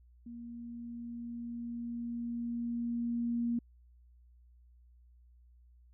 sine tone with level ramp, 236.1 Hz, A#3, 22 cents sharp, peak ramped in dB -43 to -29 dBFS, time 0.26-3.59 s, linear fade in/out 5 ms, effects added 60 Hz sine -58 dBFS peak until 5.93 s

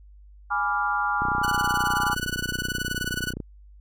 sine chord, G# diminished seventh, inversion none, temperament equal, 830.6 / 987.8 / 1174.7 / 1396.9 Hz, G#5 / B5 / D6 / F6, 0 / 0 / 0 / 0 cents, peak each -27 / -31 / -28 / -26 dBFS, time 0.5-2.15 s, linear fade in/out 20 ms
click train, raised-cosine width 3 ms, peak -19 dBFS, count 68, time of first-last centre 1.22-3.402 s, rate 30.7 Hz
sawtooth tone with tremolo, 1480 Hz, F#6, in tune, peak -20 dBFS, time 1.43-3.33 s, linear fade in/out 10 ms, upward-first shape triangle, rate 19 Hz, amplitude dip 100%
effects added 50 Hz sine -46 dBFS peak until 3.8 s

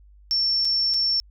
sine tone with dropouts, 5430 Hz, F8, 50 cents flat, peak -19 dBFS, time 0.31-1.2 s, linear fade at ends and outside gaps 0 ms, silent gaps 0.648-0.652 / 0.939-0.943 s, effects added 50 Hz sine -48 dBFS peak until 1.3 s

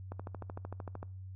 click train, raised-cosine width 1 ms, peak -28 dBFS, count 13, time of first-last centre 0.12-1.029 s, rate 13.2 Hz, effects noise-tail reverb RT60 0.5 s tail -24 dB re dry + added 94 Hz sine -43 dBFS peak until 1.35 s

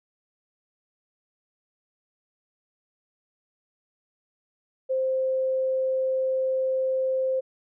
sine tone, 523.3 Hz, C5, in tune, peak -22 dBFS, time 4.89-7.41 s, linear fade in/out 20 ms, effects none

